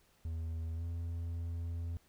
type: tone with pitch glide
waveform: triangle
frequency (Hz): 81.5 to 84.37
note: E2 to E2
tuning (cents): -19 to +41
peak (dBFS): -34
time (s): 0.25-1.97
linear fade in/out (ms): 0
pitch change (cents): +60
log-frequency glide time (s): 0.74-0.84
effects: pink hiss -69 dBFS RMS until 2.08 s